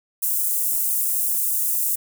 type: high-pass noise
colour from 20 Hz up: white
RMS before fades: -22 dBFS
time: 0.22-1.96 s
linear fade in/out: 10 ms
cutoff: 8400 Hz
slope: 24 dB/octave
effects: none